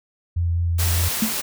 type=tone with vibrato; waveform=sine; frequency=85.3 Hz; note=F2; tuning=40 cents flat; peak=-18 dBFS; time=0.36-1.09 s; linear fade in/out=10 ms; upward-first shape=sine; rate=4.8 Hz; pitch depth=14 cents each way
type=noise; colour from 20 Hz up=white; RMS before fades=-25 dBFS; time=0.78-1.42 s; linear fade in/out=20 ms
type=tone with exponential decay; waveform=sine; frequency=220 Hz; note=A3; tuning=in tune; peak=-14 dBFS; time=1.22-1.37 s; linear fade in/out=5 ms; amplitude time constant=32 ms
effects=none